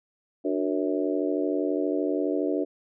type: harmonic tone with a mistuned harmonic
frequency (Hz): 92.5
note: F#2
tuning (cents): 0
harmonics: 3 / 4 / 5 / 6 / 7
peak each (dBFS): -27 / -29 / -31 / -33 / -34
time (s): 0.44-2.65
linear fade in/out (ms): 20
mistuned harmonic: 3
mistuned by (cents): +110
effects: none